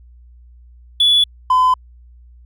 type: tone pair in turn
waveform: triangle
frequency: 3426 / 1015.9 Hz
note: A7 / B5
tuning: -47 / +49 cents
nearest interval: octave + major sixth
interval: 2104 cents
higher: first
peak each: -7 dBFS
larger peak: neither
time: 1-1.24 / 1.5-1.74 s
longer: neither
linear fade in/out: 5 ms
effects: tanh soft clip ceiling -5 dBFS + added 60 Hz sine -41 dBFS peak until 2.45 s